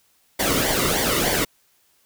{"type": "noise with flanger", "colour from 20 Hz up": "pink", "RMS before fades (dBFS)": -21, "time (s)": [0.39, 1.45], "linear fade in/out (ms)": 10, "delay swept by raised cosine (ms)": [0.75, 1.25], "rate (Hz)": 3.3, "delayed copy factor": -0.7, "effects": ["white hiss -62 dBFS RMS until 2.05 s"]}